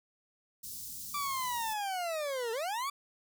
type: band-stop noise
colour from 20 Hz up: white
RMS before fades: -43 dBFS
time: 0.63-1.74 s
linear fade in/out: 10 ms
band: 240 to 4700 Hz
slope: 24 dB/octave
type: linear two-way sweep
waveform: 40% pulse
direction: down then up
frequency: 1175 to 440 to 1175 Hz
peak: -32 dBFS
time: 1.14-2.9 s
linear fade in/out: 5 ms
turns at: 2.52 s
effects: none